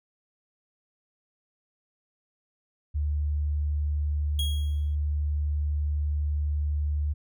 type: tone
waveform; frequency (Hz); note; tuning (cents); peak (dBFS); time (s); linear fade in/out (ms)
sine; 74; D2; +14; -24; 2.94-7.14; 20
type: tone with exponential decay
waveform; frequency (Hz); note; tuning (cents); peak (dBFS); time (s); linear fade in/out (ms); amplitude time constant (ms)
45% pulse; 3295; G#7; -14; -27; 4.39-4.95; 2; 120
effects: none